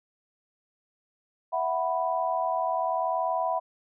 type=chord; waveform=sine; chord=E suspended second; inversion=none; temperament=equal; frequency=659.3 / 740 / 987.8 Hz; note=E5 / F#5 / B5; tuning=0 / 0 / 0 cents; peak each=-29 dBFS; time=1.52-3.6 s; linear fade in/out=20 ms; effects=none